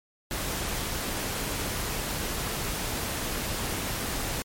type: noise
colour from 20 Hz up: pink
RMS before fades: -31 dBFS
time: 0.31-4.42 s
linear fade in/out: 0 ms
effects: MP3 64 kbps